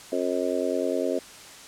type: harmonic tone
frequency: 89.9 Hz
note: F#2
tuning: 49 cents flat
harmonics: 3 / 4 / 5 / 6 / 7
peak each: -30 / -30 / -30 / -30 / -30 dBFS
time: 0.12-1.19 s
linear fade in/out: 5 ms
effects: white hiss -45 dBFS RMS until 1.67 s + low-pass 9000 Hz 12 dB/octave